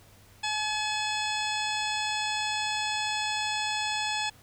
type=harmonic tone with a mistuned harmonic; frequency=853 Hz; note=G#5; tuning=46 cents sharp; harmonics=1 / 2 / 3 / 4 / 5 / 6 / 8 / 9; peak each=-32 / -36 / -34 / -34 / -40 / -39 / -42 / -41 dBFS; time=0.43-4.3 s; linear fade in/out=10 ms; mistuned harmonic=9; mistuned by=+72 cents; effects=added 98 Hz sine -57 dBFS peak until 4.42 s + pink hiss -57 dBFS RMS until 4.42 s